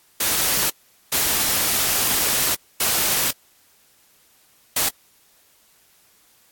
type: noise bursts at uneven times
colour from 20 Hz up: white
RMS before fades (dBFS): -20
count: 4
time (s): 0.2-0.7 / 1.12-2.55 / 2.8-3.31 / 4.76-4.89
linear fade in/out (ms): 5
effects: white hiss -57 dBFS RMS until 6.51 s + AAC 64 kbps